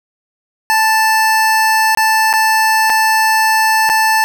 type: tone with dropouts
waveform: 25% pulse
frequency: 880 Hz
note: A5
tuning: in tune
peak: -6 dBFS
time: 0.7-4.24 s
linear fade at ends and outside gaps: 0 ms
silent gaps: 1.949-1.973 / 2.329-2.337 / 2.897-2.901 / 3.892-3.898 s
effects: none